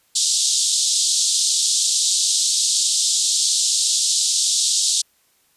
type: band-pass noise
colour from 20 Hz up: white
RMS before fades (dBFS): -19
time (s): 0.15-5.02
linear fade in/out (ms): 10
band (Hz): 3500 to 8600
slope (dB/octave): 48
effects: white hiss -61 dBFS RMS until 5.56 s + resampled to 32000 Hz